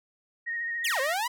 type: tone with vibrato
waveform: sine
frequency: 1864.7 Hz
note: A#6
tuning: in tune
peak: -29 dBFS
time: 0.46-1.14 s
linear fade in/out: 20 ms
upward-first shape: sine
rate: 14 Hz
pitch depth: 24 cents each way
type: exponential two-way sweep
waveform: sawtooth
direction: down then up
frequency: 3729 to 510 to 1019 Hz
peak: -23 dBFS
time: 0.84-1.28 s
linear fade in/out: 10 ms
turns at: 1 s
effects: none